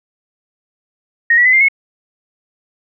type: tone with pitch steps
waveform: sine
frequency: 1864.7 / 1940.5 / 2019 / 2102 / 2187 Hz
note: A#6 / B6 / B6 / C7 / C#7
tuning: 0 / -31 / +38 / +7 / -24 cents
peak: -7 dBFS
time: 1.3-1.685 s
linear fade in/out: 5 ms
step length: 77 ms
effects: none